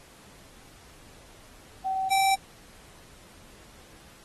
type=tone pair in turn; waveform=sine / square; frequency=764 / 776 Hz; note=G5 / G5; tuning=-45 / -18 cents; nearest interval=unison; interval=27 cents; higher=second; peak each=-25 / -21 dBFS; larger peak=second; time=1.84-2.1 / 2.1-2.36 s; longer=neither; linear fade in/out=20 ms; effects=pink hiss -53 dBFS RMS until 4.24 s + AAC 32 kbps